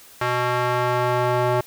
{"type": "tone with band-pass filter sweep", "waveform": "square", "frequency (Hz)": 123.47, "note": "B2", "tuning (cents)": 0, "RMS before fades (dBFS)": -21, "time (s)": [0.21, 1.61], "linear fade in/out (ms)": 5, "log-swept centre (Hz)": [1300, 720], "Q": 1.1, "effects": ["white hiss -47 dBFS RMS until 1.66 s"]}